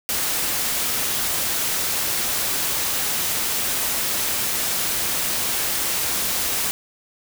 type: noise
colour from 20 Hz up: white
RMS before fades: -23 dBFS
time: 0.09-6.71 s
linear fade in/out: 0 ms
effects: none